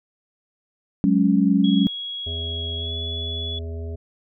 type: chord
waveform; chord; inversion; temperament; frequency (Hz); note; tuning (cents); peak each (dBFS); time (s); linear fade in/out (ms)
sine; F# suspended second; none; just; 185 / 208.1 / 277.5; F#3 / G#3 / C#4; 0 / +4 / +2; -19; 1.04-1.87; 0
type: tone with pitch glide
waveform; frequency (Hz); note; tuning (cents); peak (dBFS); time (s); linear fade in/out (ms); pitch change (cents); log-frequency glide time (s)
sine; 3322 to 3406; G#7 to G#7; 0 to +43; -28; 1.64-3.59; 5; +43; 2.76-2.94
type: harmonic tone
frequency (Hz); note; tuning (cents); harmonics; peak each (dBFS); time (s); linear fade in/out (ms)
82.2; E2; -4; 1 / 3 / 5 / 7 / 8; -28 / -41 / -38 / -48 / -45; 2.26-3.96; 10
effects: none